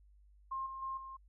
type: tone with level steps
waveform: sine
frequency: 1064 Hz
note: C6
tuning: 29 cents sharp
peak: -36 / -42 / -37 / -45 dBFS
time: 0.51-1.17 s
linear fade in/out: 10 ms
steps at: 0.66 / 0.82 / 0.97 s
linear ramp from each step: 5 ms
effects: added 50 Hz sine -60 dBFS peak until 1.28 s